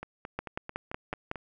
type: two click trains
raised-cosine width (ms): 0.5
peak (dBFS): -17 / -23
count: 6 / 7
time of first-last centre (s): 0.39-1.314 / 0.03-1.357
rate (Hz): 5.41 / 4.52
effects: none